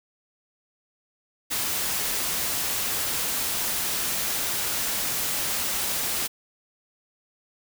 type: noise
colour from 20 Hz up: white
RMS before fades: -27 dBFS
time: 1.5-6.28 s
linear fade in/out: 20 ms
effects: none